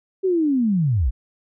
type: linear sweep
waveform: sine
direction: down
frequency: 390 to 47.71 Hz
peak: -16 dBFS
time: 0.23-1.11 s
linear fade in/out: 20 ms
effects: none